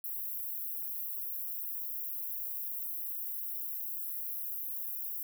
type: high-pass noise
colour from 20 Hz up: white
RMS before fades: -38 dBFS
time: 0.04-5.23 s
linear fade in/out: 2 ms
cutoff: 12000 Hz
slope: 48 dB/octave
effects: none